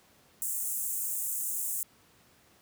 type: high-pass noise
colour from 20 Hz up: pink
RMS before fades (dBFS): -33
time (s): 0.42-1.83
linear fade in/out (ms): 0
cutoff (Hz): 7300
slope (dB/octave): 48
effects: pink hiss -62 dBFS RMS until 2.61 s + high-pass 80 Hz 12 dB/octave